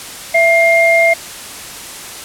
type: tone pair together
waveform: sine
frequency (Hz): 667.1 / 2118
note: E5 / C7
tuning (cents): +20 / +21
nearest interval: octave + minor sixth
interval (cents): 2001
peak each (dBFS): -10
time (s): 0.34-1.14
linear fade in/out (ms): 10
effects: white hiss -29 dBFS RMS until 2.24 s + low-pass 11000 Hz 12 dB/octave